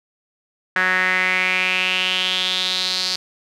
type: tone with band-pass filter sweep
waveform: sawtooth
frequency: 184.8 Hz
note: F#3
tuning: 2 cents flat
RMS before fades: -20 dBFS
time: 0.76-3.16 s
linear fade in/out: 2 ms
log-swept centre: 1700 to 4600 Hz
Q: 5.1
effects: none